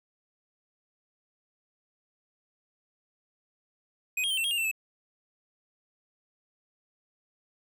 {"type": "tone with pitch steps", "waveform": "square", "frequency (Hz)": [2504, 3241, 3108, 2693, 3251, 2810, 2683, 2607], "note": ["D#7", "G#7", "G7", "E7", "G#7", "F7", "E7", "E7"], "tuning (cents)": [10, -43, -16, 36, -38, 10, 30, -20], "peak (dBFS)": -27, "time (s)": [4.17, 4.714], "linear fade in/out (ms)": 5, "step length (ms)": 68, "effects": []}